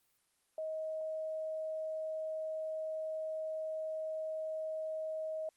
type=tone; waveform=sine; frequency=631 Hz; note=D#5; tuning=24 cents sharp; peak=-36 dBFS; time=0.58-5.49 s; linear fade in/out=2 ms; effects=white hiss -75 dBFS RMS until 5.56 s + Opus 24 kbps